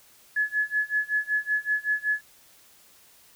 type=tone with tremolo; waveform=sine; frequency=1705 Hz; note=G#6; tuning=45 cents sharp; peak=-20 dBFS; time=0.36-2.21 s; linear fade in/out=5 ms; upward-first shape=sine; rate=5.3 Hz; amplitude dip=95%; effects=white hiss -56 dBFS RMS until 3.35 s